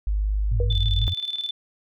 sine tone, 51.2 Hz, G#1, 24 cents flat, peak -20 dBFS, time 0.07-1.08 s, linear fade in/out 0 ms
sine tone with vibrato, 100 Hz, G2, 35 cents sharp, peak -23 dBFS, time 0.51-1.14 s, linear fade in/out 10 ms, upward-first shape triangle, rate 6.3 Hz, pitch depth 240 cents each way
sine tone with exponential decay, 481.1 Hz, B4, 45 cents flat, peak -22 dBFS, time 0.6-0.78 s, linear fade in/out 2 ms, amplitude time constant 39 ms
sine tone with tremolo, 3518 Hz, A7, 1 cent flat, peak -24 dBFS, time 0.7-1.51 s, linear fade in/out 5 ms, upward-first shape square, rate 19 Hz, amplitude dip 65%
effects none

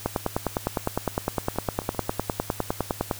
two click trains, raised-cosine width 1 ms, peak -23 / -9 dBFS, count 4 / 31, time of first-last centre 1.56-1.948 / 0.06-3.112 s, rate 7.74 / 9.83 Hz, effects added 102 Hz sine -44 dBFS peak until 3.19 s + white hiss -41 dBFS RMS until 3.19 s

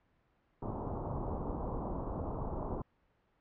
pink low-pass noise, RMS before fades -38 dBFS, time 0.62-2.82 s, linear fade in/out 5 ms, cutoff 1100 Hz, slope 48 dB/octave, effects pink hiss -73 dBFS RMS until 3.4 s + low-pass 2000 Hz 12 dB/octave

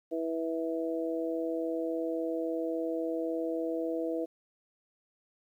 harmonic tone, 163.6 Hz, E3, 13 cents flat, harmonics 2 / 3 / 4, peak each -33 / -34 / -37 dBFS, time 0.11-4.26 s, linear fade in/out 20 ms, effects 11-bit

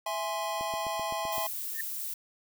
square chord, E augmented, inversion none, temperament equal, 659.3 / 830.6 / 1046.5 Hz, E5 / G#5 / B#5, 0 / 0 / 0 cents, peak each -36 dBFS, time 0.06-1.47 s, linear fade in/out 5 ms
click train, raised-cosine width 2 ms, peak -30 dBFS, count 7, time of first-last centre 0.61-1.381 s, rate 7.78 Hz
violet noise, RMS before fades -36 dBFS, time 1.32-2.14 s, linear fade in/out 5 ms
sine tone with exponential growth, 1810 Hz, A6, 48 cents sharp, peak -29 dBFS, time 1.72-1.81 s, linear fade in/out 5 ms, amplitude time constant 18 ms
effects none

